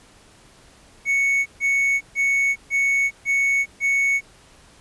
triangle tone bursts, 2217 Hz, C#7, in tune, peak -15 dBFS, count 6, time 1.05-4.21 s, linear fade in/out 50 ms, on 410 ms, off 140 ms, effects pink hiss -51 dBFS RMS until 4.8 s + resampled to 24000 Hz

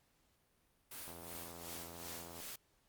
white noise with tremolo, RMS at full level -47 dBFS, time 0.91-2.56 s, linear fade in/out 5 ms, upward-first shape sine, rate 2.7 Hz, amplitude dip 65%
click train, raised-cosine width 1 ms, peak -38 dBFS, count 113, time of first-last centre 1.08-2.402 s, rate 84.7 Hz
effects pink hiss -75 dBFS RMS until 2.88 s + Opus 48 kbps

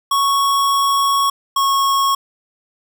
square tone pair in turn, 1108.7 / 1097.2 Hz, C#6 / C#6, 0 / -18 cents, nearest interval unison, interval 18 cents, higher first, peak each -14 dBFS, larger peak neither, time 0.11-1.3 / 1.56-2.15 s, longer first, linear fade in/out 5 ms, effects none

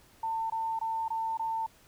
sine tone bursts, 898 Hz, A5, 35 cents sharp, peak -29 dBFS, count 5, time 0.23-1.664 s, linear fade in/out 5 ms, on 270 ms, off 21 ms, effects pink hiss -60 dBFS RMS until 1.87 s

